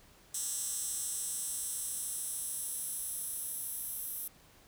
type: tone with high-pass filter sweep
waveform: 10% pulse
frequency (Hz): 233.1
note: A#3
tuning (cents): 0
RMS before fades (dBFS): -38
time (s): 0.34-4.28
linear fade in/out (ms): 5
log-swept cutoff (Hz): 7700 to 12000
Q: 2.8
effects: pink hiss -61 dBFS RMS until 4.67 s